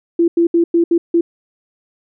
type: tone bursts at uneven times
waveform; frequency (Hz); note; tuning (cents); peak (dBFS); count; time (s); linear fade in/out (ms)
sine; 338.8; E4; +48; -9; 6; 0.19-0.28 / 0.37-0.47 / 0.54-0.64 / 0.74-0.84 / 0.91-0.98 / 1.14-1.21; 5
effects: none